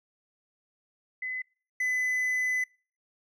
sine / triangle tone pair in turn, 2020 / 2009 Hz, B6 / B6, +39 / +29 cents, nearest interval unison, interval 10 cents, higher first, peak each -31 / -24 dBFS, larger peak second, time 1.22-1.42 / 1.8-2.64 s, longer second, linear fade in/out 5 ms, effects noise-tail reverb RT60 0.4 s tail -25 dB re dry

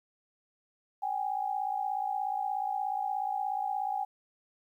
sine tone pair together, 768 / 824.8 Hz, G5 / G#5, -36 / -12 cents, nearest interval minor second, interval 124 cents, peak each -33 / -32 dBFS, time 1.02-4.05 s, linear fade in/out 10 ms, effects 11-bit

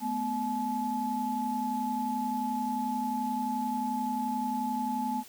sine tone cluster, 216.7 / 248.1 / 858 Hz, A3 / B3 / A5, -26 / +8 / -44 cents, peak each -36 / -33 / -31 dBFS, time 0-5.24 s, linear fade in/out 50 ms, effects white hiss -51 dBFS RMS until 5.28 s

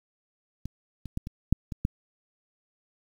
clicks, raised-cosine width 5 ms, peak -22 / -25 / -17 / -23 / -7 / -21 / -12 dBFS, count 7, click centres 0.656 / 1.057 / 1.174 / 1.271 / 1.526 / 1.722 / 1.851 s, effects 8-bit

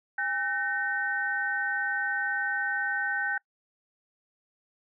sine tone cluster, 810 / 1526 / 1840 Hz, G#5 / G6 / A#6, -43 / -47 / -23 cents, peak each -35 / -28 / -33 dBFS, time 0.18-3.38 s, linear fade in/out 5 ms, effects noise-tail reverb RT60 0.1 s tail -24 dB re dry

